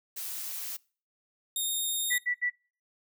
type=noise; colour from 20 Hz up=blue; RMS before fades=-37 dBFS; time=0.16-0.77 s; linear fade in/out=10 ms
type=tone with vibrato; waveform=10% pulse; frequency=3690 Hz; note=A#7; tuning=18 cents flat; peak=-22 dBFS; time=1.56-2.18 s; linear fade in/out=2 ms; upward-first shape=triangle; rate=8.5 Hz; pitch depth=10 cents each way
type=tone bursts; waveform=sine; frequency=1960 Hz; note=B6; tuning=14 cents flat; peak=-25 dBFS; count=3; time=2.1-2.503 s; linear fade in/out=20 ms; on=89 ms; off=68 ms
effects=noise-tail reverb RT60 0.4 s tail -24 dB re dry